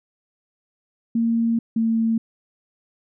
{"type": "tone pair in turn", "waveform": "sine", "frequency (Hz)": [230, 226], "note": ["A#3", "A3"], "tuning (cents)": [-23, 47], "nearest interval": "unison", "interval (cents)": 30, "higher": "first", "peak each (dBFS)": -17, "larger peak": "neither", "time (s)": [[1.15, 1.59], [1.76, 2.18]], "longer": "first", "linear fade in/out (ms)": 5, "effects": []}